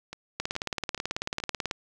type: two click trains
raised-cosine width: 0.2 ms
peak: -21 / -12 dBFS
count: 4 / 25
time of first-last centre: 0.13-1.401 / 0.4-1.711 s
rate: 2.36 / 18.3 Hz
effects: none